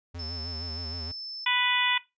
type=tone with vibrato; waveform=square; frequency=82.41 Hz; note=E2; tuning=in tune; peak=-37 dBFS; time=0.14-1.12 s; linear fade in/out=10 ms; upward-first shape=sine; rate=6.4 Hz; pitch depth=100 cents each way
type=tone; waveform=sine; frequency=5274 Hz; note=E8; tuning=in tune; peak=-36 dBFS; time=0.19-1.45 s; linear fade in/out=5 ms
type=harmonic tone; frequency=493.9 Hz; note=B4; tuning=in tune; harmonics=2 / 3 / 4 / 5 / 6 / 7; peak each=-30 / -35 / -28 / -28 / -30 / -29 dBFS; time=1.46-1.98 s; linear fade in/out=5 ms
effects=noise-tail reverb RT60 0.2 s tail -18 dB re dry + resampled to 16000 Hz